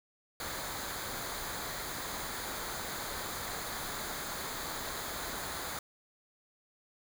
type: noise with comb filter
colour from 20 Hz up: pink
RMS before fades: -39 dBFS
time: 0.4-5.79 s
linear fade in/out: 2 ms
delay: 0.36 ms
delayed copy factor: -0.6
effects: none